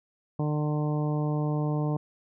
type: harmonic tone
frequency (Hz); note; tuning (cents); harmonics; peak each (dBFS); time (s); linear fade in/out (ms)
150; D3; +37; 1 / 2 / 3 / 4 / 5 / 6 / 7; -26 / -32 / -36 / -38 / -40 / -42 / -43; 0.39-1.97; 5
effects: none